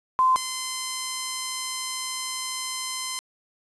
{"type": "tone pair in turn", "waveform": ["sine", "5% pulse"], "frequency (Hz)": [1033, 1033], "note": ["C6", "C6"], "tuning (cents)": [-22, -22], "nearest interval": "unison", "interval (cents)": 0, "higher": "neither", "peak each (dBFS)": -16, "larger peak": "neither", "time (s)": [[0.19, 0.36], [0.36, 3.19]], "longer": "second", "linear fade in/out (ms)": 0, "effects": ["resampled to 24000 Hz", "8-bit"]}